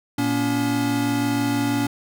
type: tone cluster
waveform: square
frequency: 115.3 / 238.2 / 284.3 Hz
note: A#2 / A#3 / C#4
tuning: -19 / +38 / +44 cents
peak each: -28 / -28 / -22 dBFS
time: 0.18-1.87 s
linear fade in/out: 5 ms
effects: none